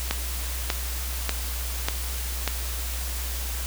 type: click train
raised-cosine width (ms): 0.2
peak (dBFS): -6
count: 5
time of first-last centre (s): 0.11-2.477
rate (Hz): 1.69
effects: added 61 Hz sine -29 dBFS peak until 3.66 s + white hiss -34 dBFS RMS until 3.66 s